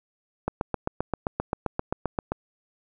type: click train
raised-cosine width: 1 ms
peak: -11 dBFS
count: 15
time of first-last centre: 0.48-2.32 s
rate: 7.61 Hz
effects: none